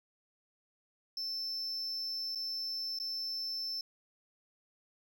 triangle tone with dropouts, 5310 Hz, E8, 12 cents sharp, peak -34 dBFS, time 1.17-3.81 s, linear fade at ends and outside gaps 2 ms, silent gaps 2.35-2.356 / 2.988-2.999 s, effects none

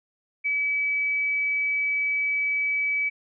sine tone, 2289 Hz, D7, 45 cents flat, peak -22 dBFS, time 0.44-3.1 s, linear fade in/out 20 ms, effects none

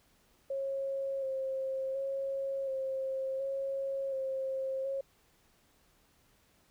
sine tone with vibrato, 538 Hz, C5, 48 cents sharp, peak -32 dBFS, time 0.5-5.01 s, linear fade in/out 5 ms, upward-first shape square, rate 0.69 Hz, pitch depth 20 cents each way, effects pink hiss -68 dBFS RMS until 6.7 s

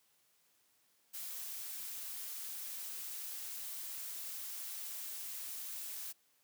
blue noise, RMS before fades -44 dBFS, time 1.13-6.13 s, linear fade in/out 20 ms, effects white hiss -73 dBFS RMS until 6.43 s + high-pass 100 Hz 12 dB/octave

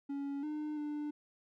triangle tone with pitch steps, 280.5 / 302.4 / 296.9 Hz, C#4 / D#4 / D4, +21 / -49 / +19 cents, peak -34 dBFS, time 0.09-1.11 s, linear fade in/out 10 ms, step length 340 ms, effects none

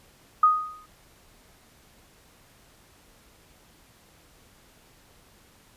sine tone with exponential decay, 1244.5 Hz, D#6, in tune, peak -12 dBFS, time 0.43-0.86 s, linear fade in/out 5 ms, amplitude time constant 93 ms, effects pink hiss -57 dBFS RMS until 5.76 s + resampled to 32000 Hz

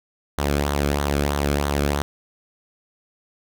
sawtooth tone with flanger, 71.8 Hz, D2, 39 cents flat, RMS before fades -22 dBFS, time 0.38-2.02 s, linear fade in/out 0 ms, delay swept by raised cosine 0.39 to 1.09 ms, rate 3.1 Hz, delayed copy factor -0.55, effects none

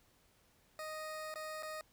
20% pulse tone with dropouts, 622.3 Hz, D#5, in tune, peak -37 dBFS, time 0.79-1.81 s, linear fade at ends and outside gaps 1 ms, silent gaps 1.341-1.357 / 1.625-1.631 s, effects pink hiss -70 dBFS RMS until 1.92 s

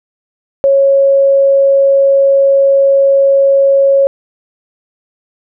sine tone, 550 Hz, C#5, 14 cents flat, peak -5 dBFS, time 0.64-4.07 s, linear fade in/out 0 ms, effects none

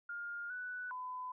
sine tone with pitch steps, 1412 / 1486 / 1007 Hz, F6 / F#6 / B5, +19 / +7 / +33 cents, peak -40 dBFS, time 0.09-1.32 s, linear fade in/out 5 ms, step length 410 ms, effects none

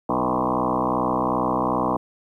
sine tone with frequency modulation, 642 Hz, E5, 46 cents flat, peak -19 dBFS, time 0.09-1.97 s, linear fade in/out 5 ms, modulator 62.6 Hz, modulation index 7.4, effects 10-bit

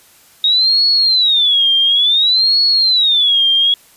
sine tone with vibrato, 3729 Hz, A#7, in tune, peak -9 dBFS, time 0.44-3.74 s, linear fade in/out 2 ms, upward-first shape sine, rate 0.57 Hz, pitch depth 270 cents each way, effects white hiss -47 dBFS RMS until 3.96 s + resampled to 32000 Hz

